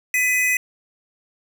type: tone pair together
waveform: square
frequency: 1997.7 / 2517 Hz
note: B6 / D#7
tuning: +19 / +19 cents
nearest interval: major third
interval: 400 cents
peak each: -20 / -21 dBFS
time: 0.14-0.57 s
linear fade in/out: 2 ms
effects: none